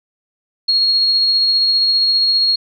sine tone with tremolo, 4294 Hz, C8, 44 cents sharp, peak -10 dBFS, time 0.68-2.56 s, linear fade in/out 10 ms, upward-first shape triangle, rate 15 Hz, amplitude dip 25%, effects none

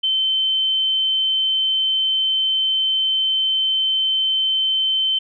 sine tone, 3084 Hz, G7, 29 cents flat, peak -16 dBFS, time 0.03-5.19 s, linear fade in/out 10 ms, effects none

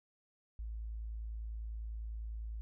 sine tone, 55 Hz, A1, in tune, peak -39 dBFS, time 0.59-2.61 s, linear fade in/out 0 ms, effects none

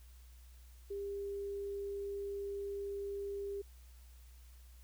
sine tone, 400.1 Hz, G4, 35 cents sharp, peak -38 dBFS, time 0.9-3.62 s, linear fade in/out 10 ms, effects added 61 Hz sine -54 dBFS peak until 4.83 s + white hiss -67 dBFS RMS until 4.83 s

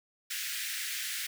pink high-pass noise, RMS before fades -36 dBFS, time 0.3-1.27 s, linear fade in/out 10 ms, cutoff 1600 Hz, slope 48 dB/octave, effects none

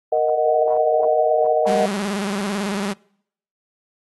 sine chord, D# minor, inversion second, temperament equal, 466.2 / 622.3 / 740 Hz, A#4 / D#5 / F#5, 0 / 0 / 0 cents, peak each -21 / -18 / -21 dBFS, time 0.12-1.86 s, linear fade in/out 5 ms
sawtooth tone with vibrato, 200.3 Hz, G3, 38 cents sharp, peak -18 dBFS, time 1.66-2.94 s, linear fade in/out 20 ms, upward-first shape square, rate 18 Hz, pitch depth 69 cents each way
effects noise-tail reverb RT60 0.7 s tail -26 dB re dry + AAC 32 kbps

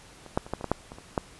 clicks, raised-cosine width 1 ms, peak -29 / -9 / -27 / -14 / -24 / -16 / -8 / -26 / -29 / -10 dBFS, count 10, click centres 0.263 / 0.375 / 0.465 / 0.536 / 0.611 / 0.643 / 0.716 / 0.919 / 0.985 / 1.178 s, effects pink hiss -51 dBFS RMS until 1.39 s + resampled to 24000 Hz

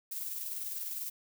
violet noise with tremolo, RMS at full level -37 dBFS, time 0.11-1.1 s, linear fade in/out 10 ms, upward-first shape square, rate 20 Hz, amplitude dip 35%, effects none

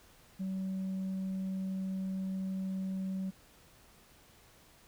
sine tone, 189.9 Hz, F#3, 45 cents sharp, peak -31 dBFS, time 0.39-3.31 s, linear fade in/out 20 ms, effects tanh soft clip ceiling -32 dBFS + pink hiss -61 dBFS RMS until 4.87 s

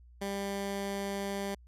15% pulse tone, 198.5 Hz, G3, 22 cents sharp, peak -27 dBFS, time 0.21-1.55 s, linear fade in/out 10 ms, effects added 60 Hz sine -53 dBFS peak until 1.67 s + resampled to 32000 Hz

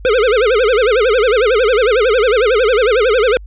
square tone with vibrato, 463.7 Hz, A#4, 9 cents flat, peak -10 dBFS, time 0.05-3.37 s, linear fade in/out 0 ms, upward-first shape sine, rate 11 Hz, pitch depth 220 cents each way, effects added 50 Hz sine -30 dBFS peak until 3.46 s + resampled to 8000 Hz

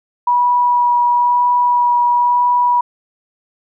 sine tone with vibrato, 971 Hz, B5, 30 cents flat, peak -10 dBFS, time 0.27-2.81 s, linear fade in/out 5 ms, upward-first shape sine, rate 1 Hz, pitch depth 10 cents each way, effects none

